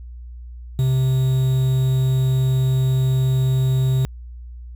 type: tone with quantisation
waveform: triangle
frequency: 130.6 Hz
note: C3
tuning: 3 cents flat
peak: -13 dBFS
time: 0.79-4.05 s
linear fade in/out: 0 ms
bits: 6
effects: added 60 Hz sine -33 dBFS peak until 4.75 s